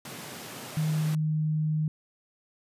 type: high-pass noise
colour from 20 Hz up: pink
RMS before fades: -41 dBFS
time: 0.05-1.15 s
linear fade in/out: 2 ms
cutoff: 110 Hz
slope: 48 dB/octave
type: tone with pitch glide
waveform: sine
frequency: 155.56 to 154.66 Hz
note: D#3 to D#3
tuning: 0 to -10 cents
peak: -24 dBFS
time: 0.77-1.88 s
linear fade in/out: 2 ms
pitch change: -10 cents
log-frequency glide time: 0.87-1.4 s
effects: resampled to 32000 Hz